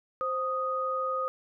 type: tone pair together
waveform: sine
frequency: 523.2 / 1244.5 Hz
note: C5 / D#6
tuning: 0 / 0 cents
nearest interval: octave + minor third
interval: 1500 cents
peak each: -32 / -29 dBFS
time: 0.21-1.28 s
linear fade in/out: 0 ms
effects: none